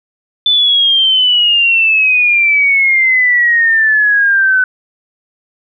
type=exponential sweep; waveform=sine; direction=down; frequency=3527 to 1500 Hz; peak=-7 dBFS; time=0.46-4.64 s; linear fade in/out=2 ms; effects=none